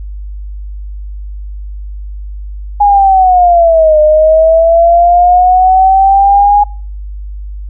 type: linear two-way sweep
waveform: sine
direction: down then up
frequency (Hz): 827 to 607 to 827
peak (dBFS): -3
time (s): 2.8-6.64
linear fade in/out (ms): 10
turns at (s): 4
effects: noise-tail reverb RT60 0.5 s tail -26 dB re dry + added 50 Hz sine -20 dBFS peak until 7.69 s